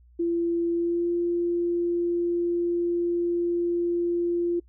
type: tone with pitch glide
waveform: sine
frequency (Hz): 340 to 345.7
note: F4 to F4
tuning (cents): -46 to -18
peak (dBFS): -22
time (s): 0.19-4.6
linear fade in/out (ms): 10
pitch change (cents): +28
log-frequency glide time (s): 0.72-1.11
effects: noise-tail reverb RT60 0.1 s tail -25 dB re dry + added 60 Hz sine -52 dBFS peak until 4.68 s